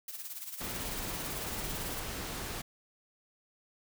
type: noise with tremolo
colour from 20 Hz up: blue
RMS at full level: -40 dBFS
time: 0.08-2 s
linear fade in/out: 2 ms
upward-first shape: sine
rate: 18 Hz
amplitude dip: 65%
type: noise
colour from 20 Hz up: pink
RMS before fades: -39 dBFS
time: 0.6-2.62 s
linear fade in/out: 10 ms
effects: none